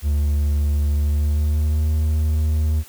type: tone with pitch glide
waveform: triangle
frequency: 73.2 to 77.15 Hz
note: D2 to D#2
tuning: -5 to -14 cents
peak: -14 dBFS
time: 0.02-2.84 s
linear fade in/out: 50 ms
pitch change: +91 cents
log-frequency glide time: 0.99-1.89 s
effects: white hiss -45 dBFS RMS until 2.88 s